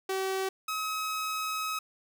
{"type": "tone pair in turn", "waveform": "sawtooth", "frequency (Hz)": [382.3, 1276.3], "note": ["G4", "D#6"], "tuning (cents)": [-43, 44], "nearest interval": "octave + major sixth", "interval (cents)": 2087, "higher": "second", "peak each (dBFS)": [-25, -27], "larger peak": "first", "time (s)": [[0.09, 0.49], [0.68, 1.79]], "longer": "second", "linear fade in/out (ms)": 5, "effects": []}